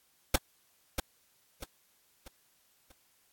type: noise with echo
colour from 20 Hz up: pink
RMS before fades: -22 dBFS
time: 0.34-0.36 s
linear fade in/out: 5 ms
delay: 640 ms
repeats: 4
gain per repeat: -8 dB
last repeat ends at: 2.92 s
effects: white hiss -69 dBFS RMS until 3.32 s + AAC 64 kbps